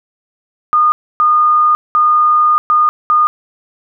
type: tone bursts at uneven times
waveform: sine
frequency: 1222 Hz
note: D#6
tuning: 32 cents flat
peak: -7 dBFS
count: 5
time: 0.73-0.92 / 1.2-1.75 / 1.95-2.58 / 2.7-2.89 / 3.1-3.27 s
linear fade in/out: 0 ms
effects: none